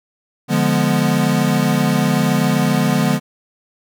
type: chord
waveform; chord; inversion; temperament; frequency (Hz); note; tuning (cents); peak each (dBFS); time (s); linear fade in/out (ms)
square; D diminished seventh; none; equal; 146.83 / 174.61 / 207.7 / 246.9; D3 / F3 / Ab3 / Cb4; 0 / 0 / 0 / 0; -20; 0.48-3.2; 50
effects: none